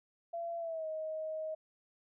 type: tone with pitch glide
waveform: sine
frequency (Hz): 678 to 629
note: E5 to D#5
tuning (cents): +49 to +19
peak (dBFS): -36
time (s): 0.33-1.55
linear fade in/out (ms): 10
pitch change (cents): -130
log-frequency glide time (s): 0.58-0.87
effects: none